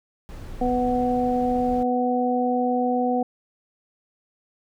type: noise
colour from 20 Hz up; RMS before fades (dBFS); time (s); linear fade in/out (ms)
brown; -36; 0.29-1.83; 0
type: harmonic tone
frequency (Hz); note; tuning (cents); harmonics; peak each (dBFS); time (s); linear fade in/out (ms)
247.9; B3; +7; 1 / 2 / 3; -23 / -25 / -24; 0.61-3.23; 5
effects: none